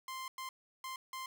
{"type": "tone bursts at uneven times", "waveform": "sawtooth", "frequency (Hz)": 1046.5, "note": "C6", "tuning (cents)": 0, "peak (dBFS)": -37, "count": 4, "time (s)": [[0.08, 0.28], [0.38, 0.49], [0.84, 0.96], [1.13, 1.26]], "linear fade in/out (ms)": 2, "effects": []}